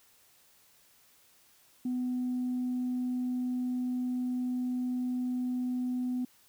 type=tone; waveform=sine; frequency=250 Hz; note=B3; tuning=21 cents sharp; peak=-28 dBFS; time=1.85-6.25 s; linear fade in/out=5 ms; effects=tanh soft clip ceiling -26 dBFS + white hiss -63 dBFS RMS until 6.48 s